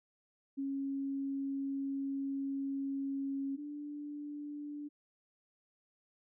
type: tone pair in turn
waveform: sine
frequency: 274.5 / 292.9 Hz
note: C#4 / D4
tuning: -17 / -5 cents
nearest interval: minor second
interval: 112 cents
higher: second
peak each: -34 / -40 dBFS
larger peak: first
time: 0.57-3.57 / 3.57-4.89 s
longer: first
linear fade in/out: 20 ms
effects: none